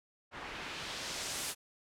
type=noise with low-pass filter sweep; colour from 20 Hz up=white; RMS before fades=-41 dBFS; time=0.31-1.55 s; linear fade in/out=50 ms; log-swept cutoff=1700 to 11000 Hz; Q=0.91; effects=none